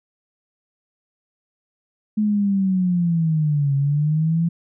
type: linear two-way sweep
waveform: sine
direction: down then up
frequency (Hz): 214.7 to 137.6 to 169.8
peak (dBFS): -16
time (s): 2.17-4.49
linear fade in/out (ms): 10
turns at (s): 3.75
effects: none